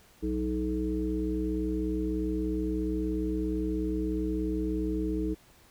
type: harmonic tone with a mistuned harmonic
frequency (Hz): 61.8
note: B1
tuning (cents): +2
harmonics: 1 / 3 / 5 / 7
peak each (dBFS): -33 / -36 / -30 / -36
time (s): 0.22-5.35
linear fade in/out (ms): 20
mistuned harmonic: 5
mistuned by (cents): +37
effects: pink hiss -59 dBFS RMS until 5.7 s